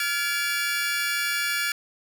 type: tone cluster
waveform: sawtooth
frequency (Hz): 1400 / 1702 / 2316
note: F6 / G#6 / D7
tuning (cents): +4 / +42 / -25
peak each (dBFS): -25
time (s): 0-1.72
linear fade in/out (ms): 2
effects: none